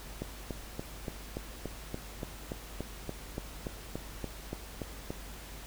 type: click train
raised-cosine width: 2 ms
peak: -22 dBFS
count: 18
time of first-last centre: 0.22-5.105 s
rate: 3.48 Hz
effects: added 50 Hz sine -46 dBFS peak until 5.66 s + pink hiss -48 dBFS RMS until 5.66 s